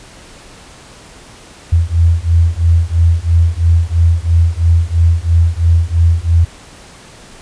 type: beating tone pair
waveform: sine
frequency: 82.41 / 85.41 Hz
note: E2 / F2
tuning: 0 / -38 cents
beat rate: 3 Hz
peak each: -11 dBFS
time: 1.72-6.45 s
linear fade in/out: 10 ms
effects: pink hiss -38 dBFS RMS until 7.41 s + resampled to 22050 Hz